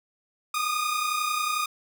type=tone pair together; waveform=sawtooth; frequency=1207.9 / 1239 Hz; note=D6 / D#6; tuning=+48 / -8 cents; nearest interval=unison; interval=44 cents; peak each=-26 / -23 dBFS; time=0.54-1.66 s; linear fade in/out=5 ms; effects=none